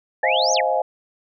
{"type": "chord", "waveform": "sine", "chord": "F minor seventh", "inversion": "second", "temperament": "just", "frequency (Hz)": [523.8, 628.6, 698.5, 838.1], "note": ["C5", "Eb5", "F5", "Ab5"], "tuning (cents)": [2, 18, 0, 16], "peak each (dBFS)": -23, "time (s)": [0.23, 0.82], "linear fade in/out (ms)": 5}
{"type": "exponential two-way sweep", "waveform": "sine", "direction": "up then down", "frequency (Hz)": [1703, 6645, 1703], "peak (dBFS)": -20, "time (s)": [0.23, 0.61], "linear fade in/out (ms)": 5, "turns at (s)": 0.53}
{"effects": []}